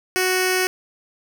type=tone with notch filter; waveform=10% pulse; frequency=370 Hz; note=F#4; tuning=in tune; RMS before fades=-20 dBFS; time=0.16-0.67 s; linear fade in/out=0 ms; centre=940 Hz; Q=0.94; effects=7-bit